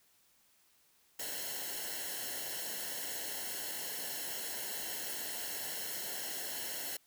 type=noise with comb filter; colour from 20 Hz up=white; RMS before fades=-40 dBFS; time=1.19-6.97 s; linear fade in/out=5 ms; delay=0.83 ms; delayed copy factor=-0.75; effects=white hiss -69 dBFS RMS until 7.06 s